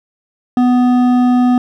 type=tone with hard clipping; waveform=triangle; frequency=248.1 Hz; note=B3; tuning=8 cents sharp; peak=-10 dBFS; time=0.57-1.58 s; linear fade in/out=2 ms; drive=13 dB; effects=none